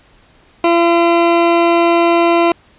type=tone; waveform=20% pulse; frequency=340 Hz; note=F4; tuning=46 cents flat; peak=-4 dBFS; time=0.64-2.52 s; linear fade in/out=2 ms; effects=pink hiss -49 dBFS RMS until 2.78 s + resampled to 8000 Hz